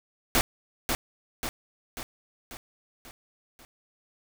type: noise with echo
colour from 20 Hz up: pink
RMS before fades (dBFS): -22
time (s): 0.35-0.41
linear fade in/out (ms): 0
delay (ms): 540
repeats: 6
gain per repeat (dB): -5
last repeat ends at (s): 3.65
effects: none